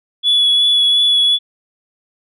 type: tone with vibrato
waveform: sine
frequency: 3404 Hz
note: G#7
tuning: 42 cents sharp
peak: -8 dBFS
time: 0.23-1.39 s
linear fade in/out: 50 ms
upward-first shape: sine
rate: 2.8 Hz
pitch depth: 14 cents each way
effects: tanh soft clip ceiling -7 dBFS